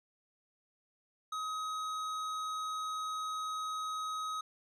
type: tone with hard clipping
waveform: triangle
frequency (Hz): 1266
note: D#6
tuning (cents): +30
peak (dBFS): -37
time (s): 1.32-4.41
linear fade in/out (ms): 5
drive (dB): 15
effects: none